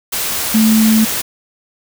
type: tone in noise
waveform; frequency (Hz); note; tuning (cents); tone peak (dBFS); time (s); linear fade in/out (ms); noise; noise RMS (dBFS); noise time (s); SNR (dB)
sine; 220; A3; 0; -8; 0.54-1.05; 10; white; -19; 0.12-1.22; +8
effects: none